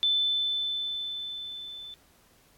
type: tone with level ramp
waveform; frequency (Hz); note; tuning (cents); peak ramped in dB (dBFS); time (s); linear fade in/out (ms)
sine; 3521; A7; 0; -21 to -40; 0.03-1.94; 0
effects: pink hiss -61 dBFS RMS until 2.57 s + AAC 64 kbps